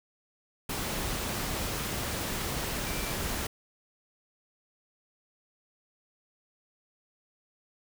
sine tone in noise, 2343 Hz, D7, 5 cents flat, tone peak -42 dBFS, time 2.86-3.12 s, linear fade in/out 5 ms, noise pink, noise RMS -33 dBFS, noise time 0.69-3.47 s, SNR -12 dB, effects none

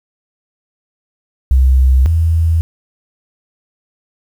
sine tone pair in turn, 65.3 / 82.05 Hz, C2 / E2, -3 / -8 cents, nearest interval major third, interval 395 cents, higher second, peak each -6 / -9 dBFS, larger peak first, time 1.51-2.06 / 2.06-2.61 s, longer neither, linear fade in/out 0 ms, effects 7-bit

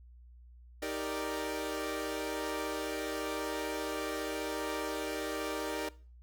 sawtooth chord, Eb major seventh, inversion none, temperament equal, 311.1 / 392 / 466.2 / 587.3 Hz, Eb4 / G4 / Bb4 / D5, 0 / 0 / 0 / 0 cents, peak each -36 / -37 / -36 / -36 dBFS, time 0.82-5.89 s, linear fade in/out 5 ms, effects noise-tail reverb RT60 0.4 s tail -20 dB re dry + added 60 Hz sine -52 dBFS peak until 6.22 s

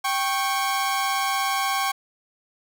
sawtooth tone pair together, 783.3 / 1100 Hz, G5 / C#6, -2 / -14 cents, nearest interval tritone, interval 588 cents, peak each -21 dBFS, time 0.04-1.92 s, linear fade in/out 10 ms, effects none

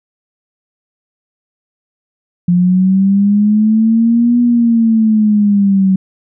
sine linear two-way sweep, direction up then down, 174.61 to 242.3 to 188 Hz, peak -7 dBFS, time 2.48-5.96 s, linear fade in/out 5 ms, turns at 4.4 s, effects none

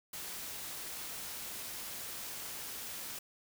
white noise, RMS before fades -43 dBFS, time 0.13-3.19 s, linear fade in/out 5 ms, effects none

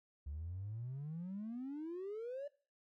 triangle exponential sweep, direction up, 69.3 to 587.3 Hz, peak -38 dBFS, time 0.26-2.48 s, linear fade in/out 10 ms, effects noise-tail reverb RT60 0.4 s tail -22 dB re dry + tanh soft clip ceiling -38 dBFS

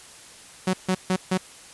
sawtooth tone bursts, 185.8 Hz, F#3, 7 cents sharp, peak -16 dBFS, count 4, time 0.67-1.376 s, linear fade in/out 5 ms, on 64 ms, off 150 ms, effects white hiss -46 dBFS RMS until 1.73 s + resampled to 24000 Hz

